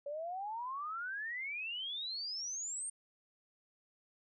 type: exponential sweep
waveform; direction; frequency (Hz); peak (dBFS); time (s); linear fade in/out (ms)
sine; up; 560 to 8870; -38; 0.06-2.9; 5
effects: none